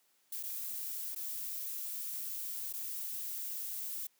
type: noise with dropouts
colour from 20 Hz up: violet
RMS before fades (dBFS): -40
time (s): 0.32-4.07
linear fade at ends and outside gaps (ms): 5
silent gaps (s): 0.429-0.434 / 1.149-1.16 / 2.728-2.736
effects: white hiss -72 dBFS RMS until 4.19 s + high-pass 200 Hz 12 dB/octave